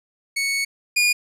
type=tone pair in turn; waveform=sawtooth; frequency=2217 / 2436 Hz; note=C#7 / D#7; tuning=0 / -37 cents; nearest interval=major second; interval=163 cents; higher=second; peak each=-17 / -12 dBFS; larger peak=second; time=0.36-0.65 / 0.96-1.13 s; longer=first; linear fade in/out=10 ms; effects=low-pass 12000 Hz 12 dB/octave